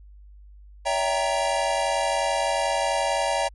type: chord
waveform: square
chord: C# diminished seventh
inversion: none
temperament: equal with one note detuned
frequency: 568 / 659.3 / 784 / 932.3 Hz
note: C#5 / E5 / G5 / Bb5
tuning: +42 / 0 / 0 / 0 cents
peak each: -28 dBFS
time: 0.85-3.49 s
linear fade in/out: 20 ms
effects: added 50 Hz sine -44 dBFS peak until 3.54 s + MP3 48 kbps